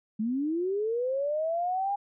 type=linear sweep; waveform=sine; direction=up; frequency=207.7 to 816 Hz; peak=-26 dBFS; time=0.19-1.96 s; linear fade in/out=10 ms; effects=none